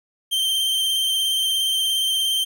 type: tone with vibrato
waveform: 45% pulse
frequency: 3136 Hz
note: G7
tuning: in tune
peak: -19 dBFS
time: 0.31-2.45 s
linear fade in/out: 20 ms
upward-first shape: triangle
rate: 17 Hz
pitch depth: 28 cents each way
effects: 10-bit